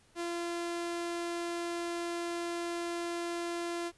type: tone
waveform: sawtooth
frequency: 343.1 Hz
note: F4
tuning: 31 cents flat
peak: -30 dBFS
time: 0.15-3.92 s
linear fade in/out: 50 ms
effects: pink hiss -65 dBFS RMS until 3.97 s + resampled to 24000 Hz